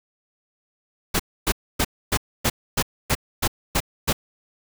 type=noise bursts; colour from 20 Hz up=pink; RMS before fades=-20 dBFS; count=10; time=1.14-4.13 s; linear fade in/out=10 ms; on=56 ms; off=270 ms; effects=none